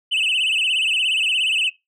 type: tone with vibrato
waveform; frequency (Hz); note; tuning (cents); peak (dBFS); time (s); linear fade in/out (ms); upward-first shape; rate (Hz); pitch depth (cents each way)
sine; 2799; F7; +3; -14; 0.11-1.7; 20; sine; 17; 160
effects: noise-tail reverb RT60 0.2 s tail -22 dB re dry + tanh soft clip ceiling -16 dBFS